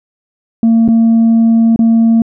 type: tone with dropouts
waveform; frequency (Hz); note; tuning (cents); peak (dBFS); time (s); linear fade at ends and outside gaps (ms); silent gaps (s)
sine; 227.8; A#3; -40; -3; 0.63-2.22; 2; 0.879-0.886 / 1.761-1.791
effects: tanh soft clip ceiling -4 dBFS